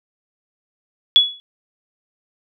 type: tone with exponential decay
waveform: sine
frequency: 3388 Hz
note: G#7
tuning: 34 cents sharp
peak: -4 dBFS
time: 1.16-1.4 s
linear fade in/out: 0 ms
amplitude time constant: 51 ms
effects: none